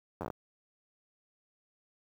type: slowing click train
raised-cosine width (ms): 1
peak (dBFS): -23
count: 7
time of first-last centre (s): 0.21-0.302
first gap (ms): 10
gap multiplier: 1.17
effects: high-pass 60 Hz 12 dB/octave + 9-bit